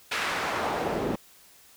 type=noise with band-pass filter sweep; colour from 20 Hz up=pink; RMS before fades=-29 dBFS; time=0.11-1.16 s; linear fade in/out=10 ms; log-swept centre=2200 to 330 Hz; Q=1; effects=white hiss -55 dBFS RMS until 1.76 s